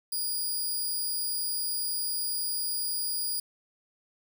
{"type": "tone", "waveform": "10% pulse", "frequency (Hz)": 4866, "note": "D#8", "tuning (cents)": -39, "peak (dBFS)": -22, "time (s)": [0.12, 3.4], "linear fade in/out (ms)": 5, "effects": []}